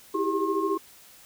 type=tone cluster; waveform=sine; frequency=327.4 / 388.2 / 401.9 / 1073 Hz; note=E4 / G4 / G4 / C6; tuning=-12 / -17 / +43 / +43 cents; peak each=-29 dBFS; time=0.14-0.78 s; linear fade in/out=10 ms; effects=white hiss -52 dBFS RMS until 1.25 s